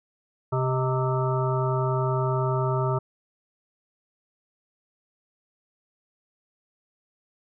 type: harmonic tone with a mistuned harmonic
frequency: 130.81 Hz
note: C3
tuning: in tune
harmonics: 1 / 3 / 5 / 7 / 9 / 10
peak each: -24 / -29 / -31 / -32 / -34 / -34 dBFS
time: 0.52-2.99 s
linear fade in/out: 10 ms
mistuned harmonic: 5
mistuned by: -57 cents
effects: none